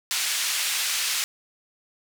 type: band-pass noise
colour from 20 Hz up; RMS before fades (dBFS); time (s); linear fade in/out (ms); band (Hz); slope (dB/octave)
pink; -26; 0.11-1.24; 0; 2400 to 11000; 12
effects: none